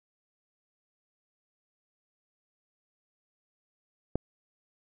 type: click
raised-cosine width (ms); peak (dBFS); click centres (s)
2; -14; 4.156
effects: none